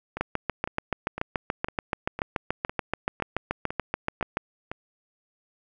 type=two click trains; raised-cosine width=0.5 ms; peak=-10 / -17 dBFS; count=30 / 10; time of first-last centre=0.21-4.371 / 0.17-4.715 s; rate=6.97 / 1.98 Hz; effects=none